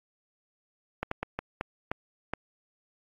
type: slowing click train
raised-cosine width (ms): 0.5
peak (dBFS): -15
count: 7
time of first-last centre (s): 1.03-2.336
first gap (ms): 84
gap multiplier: 1.38
effects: AAC 48 kbps